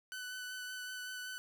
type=tone with vibrato; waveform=sawtooth; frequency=1500 Hz; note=F#6; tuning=23 cents sharp; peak=-38 dBFS; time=0.12-1.38 s; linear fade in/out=0 ms; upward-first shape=sine; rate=5.3 Hz; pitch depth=14 cents each way; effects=none